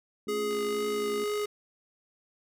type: chord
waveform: sine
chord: A augmented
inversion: none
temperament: equal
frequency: 220 / 277.2 / 349.2 Hz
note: A3 / C#4 / E#4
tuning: 0 / 0 / 0 cents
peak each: -39 / -41 / -45 dBFS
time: 0.27-1.24 s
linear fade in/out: 2 ms
type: tone with vibrato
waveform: square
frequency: 415.3 Hz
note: G#4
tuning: in tune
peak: -29 dBFS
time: 0.28-1.46 s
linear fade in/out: 10 ms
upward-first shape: triangle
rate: 2.1 Hz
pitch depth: 12 cents each way
type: click train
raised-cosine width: 0.2 ms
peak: -29 dBFS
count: 49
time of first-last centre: 0.51-1.455 s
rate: 50.8 Hz
effects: none